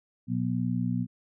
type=harmonic tone; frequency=60.8 Hz; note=B1; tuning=26 cents flat; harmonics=2 / 3 / 4; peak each=-30 / -30 / -30 dBFS; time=0.27-1.07 s; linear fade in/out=50 ms; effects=none